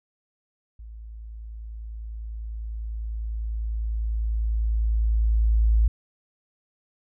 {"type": "tone with level ramp", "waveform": "sine", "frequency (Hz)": 55, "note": "A1", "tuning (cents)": 0, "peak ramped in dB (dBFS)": [-38, -15], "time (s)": [0.79, 5.88], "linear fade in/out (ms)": 5, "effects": []}